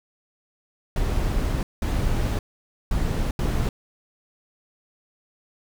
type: noise bursts at uneven times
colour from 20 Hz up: brown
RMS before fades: -23 dBFS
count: 4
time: 0.96-1.63 / 1.82-2.39 / 2.91-3.31 / 3.39-3.69 s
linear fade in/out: 2 ms
effects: none